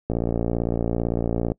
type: click train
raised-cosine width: 2 ms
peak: -10 dBFS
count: 83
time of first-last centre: 0.1-1.519 s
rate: 57.8 Hz
effects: noise-tail reverb RT60 0.1 s tail -25 dB re dry